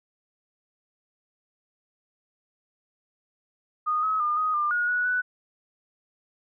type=tone with pitch steps; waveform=sine; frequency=1233 / 1280 / 1209 / 1251 / 1198 / 1443 / 1467 / 1487 Hz; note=D#6 / D#6 / D6 / D#6 / D6 / F#6 / F#6 / F#6; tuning=-16 / +49 / +50 / +9 / +34 / -44 / -15 / +8 cents; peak=-22 dBFS; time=3.86-5.22 s; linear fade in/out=20 ms; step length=170 ms; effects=none